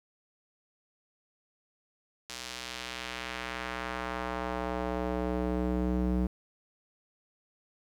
square tone with band-pass filter sweep, 61.74 Hz, B1, in tune, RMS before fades -33 dBFS, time 2.29-6.27 s, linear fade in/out 5 ms, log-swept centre 5400 to 210 Hz, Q 0.94, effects 10-bit

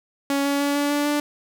sawtooth tone with pitch steps, 279.3 / 282.1 / 284.8 / 287.7 / 290.5 / 293.4 Hz, C#4 / C#4 / C#4 / D4 / D4 / D4, +13 / +30 / +47 / -36 / -19 / -2 cents, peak -16 dBFS, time 0.3-1.2 s, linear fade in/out 2 ms, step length 150 ms, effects 9-bit

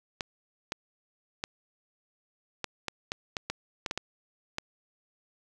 clicks, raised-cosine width 0.2 ms, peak -14 dBFS, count 12, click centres 0.208 / 0.721 / 1.439 / 2.643 / 2.883 / 3.119 / 3.368 / 3.5 / 3.862 / 3.911 / 3.976 / 4.584 s, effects none

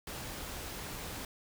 pink noise, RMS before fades -42 dBFS, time 0.07-1.25 s, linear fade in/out 2 ms, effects none

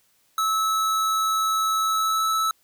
square tone with pitch glide, 1300 to 1307.5 Hz, E6 to E6, -24 to -15 cents, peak -21 dBFS, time 0.38-2.51 s, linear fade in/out 2 ms, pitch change +9 cents, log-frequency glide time 1.82-2.26 s, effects white hiss -64 dBFS RMS until 2.63 s

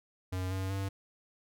square tone with pitch steps, 92.5 / 94.94 / 97.44 Hz, F#2 / F#2 / G2, 0 / +45 / -10 cents, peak -33 dBFS, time 0.32-0.89 s, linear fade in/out 10 ms, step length 190 ms, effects none

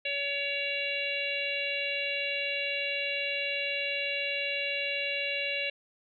harmonic tone with a mistuned harmonic, 566 Hz, C#5, 36 cents sharp, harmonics 1 / 3 / 4 / 5 / 6 / 7, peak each -37 / -42 / -35 / -32 / -42 / -40 dBFS, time 0.05-5.7 s, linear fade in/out 5 ms, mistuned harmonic 5, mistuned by -36 cents, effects none

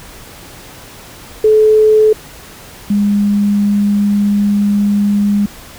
sine tone pair in turn, 431.6 / 204.2 Hz, A4 / G#3, -33 / -29 cents, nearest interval octave + minor second, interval 1296 cents, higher first, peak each -5 / -9 dBFS, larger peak first, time 1.44-2.13 / 2.9-5.46 s, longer second, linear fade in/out 5 ms, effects pink hiss -35 dBFS RMS until 5.78 s

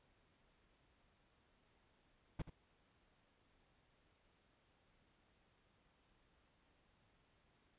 brown noise with echo, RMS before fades -41 dBFS, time 2.39-2.42 s, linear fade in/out 5 ms, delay 79 ms, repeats 1, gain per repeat -12 dB, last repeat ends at 2.499 s, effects pink hiss -75 dBFS RMS until 7.78 s + resampled to 8000 Hz

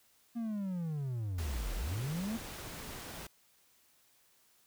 triangle linear two-way sweep, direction down then up, 238 to 34.65 to 238 Hz, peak -32 dBFS, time 0.35-2.38 s, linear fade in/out 20 ms, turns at 1.74 s
pink noise, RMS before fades -45 dBFS, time 1.38-3.27 s, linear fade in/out 5 ms
effects white hiss -68 dBFS RMS until 4.66 s

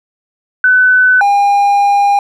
sine / triangle tone pair in turn, 1505 / 807.4 Hz, F#6 / G#5, +29 / -49 cents, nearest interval major seventh, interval 1078 cents, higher first, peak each -5 dBFS, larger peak neither, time 0.64-1.21 / 1.21-2.19 s, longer second, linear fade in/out 2 ms, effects none

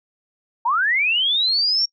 sine linear sweep, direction up, 880 to 5588 Hz, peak -16 dBFS, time 0.65-1.86 s, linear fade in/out 10 ms, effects noise-tail reverb RT60 0.1 s tail -26 dB re dry

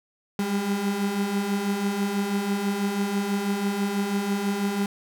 35% pulse beating tone pair, 196 / 202.1 Hz, G3 / G#3, 0 / -47 cents, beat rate 6.1 Hz, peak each -29 / -23 dBFS, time 0.39-4.86 s, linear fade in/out 2 ms, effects none

